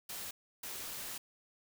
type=noise bursts at uneven times; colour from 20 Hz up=white; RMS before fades=-43 dBFS; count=2; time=0.09-0.31 / 0.63-1.18 s; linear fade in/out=5 ms; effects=none